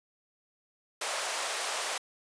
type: high-pass noise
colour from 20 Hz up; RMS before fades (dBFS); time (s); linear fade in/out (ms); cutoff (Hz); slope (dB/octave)
pink; -33; 1.01-1.98; 5; 540; 24
effects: resampled to 22050 Hz